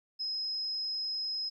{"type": "tone", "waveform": "sine", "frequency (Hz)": 5110, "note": "D#8", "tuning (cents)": 45, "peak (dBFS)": -32, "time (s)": [0.19, 1.5], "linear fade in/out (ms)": 20, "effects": ["12-bit"]}